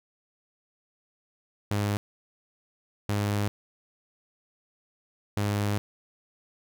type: tone bursts at uneven times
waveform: sawtooth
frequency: 102.8 Hz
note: G#2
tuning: 17 cents flat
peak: -21 dBFS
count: 3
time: 1.71-1.97 / 3.09-3.48 / 5.37-5.78 s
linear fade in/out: 0 ms
effects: none